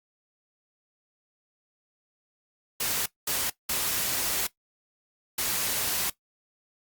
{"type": "noise bursts at uneven times", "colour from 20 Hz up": "white", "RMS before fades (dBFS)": -28, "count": 4, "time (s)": [[2.8, 3.06], [3.27, 3.5], [3.69, 4.47], [5.38, 6.1]], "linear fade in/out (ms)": 5, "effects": ["noise-tail reverb RT60 0.1 s tail -17 dB re dry", "Opus 48 kbps"]}